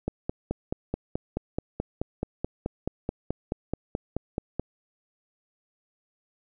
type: click train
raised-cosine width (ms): 2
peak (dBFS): -14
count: 22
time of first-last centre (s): 0.08-4.596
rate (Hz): 4.65
effects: none